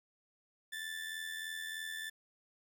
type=tone with amplitude modulation; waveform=30% pulse; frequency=1760 Hz; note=A6; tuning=in tune; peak=-35 dBFS; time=0.72-2.1 s; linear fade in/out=10 ms; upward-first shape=sine; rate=83.2 Hz; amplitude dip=55%; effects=11-bit